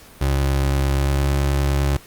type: tone with pitch glide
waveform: 30% pulse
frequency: 68.6 to 69.84 Hz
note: C#2 to C#2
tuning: -17 to +14 cents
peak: -14 dBFS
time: 0.21-1.97 s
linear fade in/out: 5 ms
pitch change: +31 cents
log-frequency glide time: 0.97-1.37 s
effects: pink hiss -45 dBFS RMS until 2.06 s + Opus 48 kbps